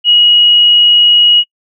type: tone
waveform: sine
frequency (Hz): 2900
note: F#7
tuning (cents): -35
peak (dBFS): -4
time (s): 0.04-1.44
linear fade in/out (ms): 50
effects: noise-tail reverb RT60 0.1 s tail -24 dB re dry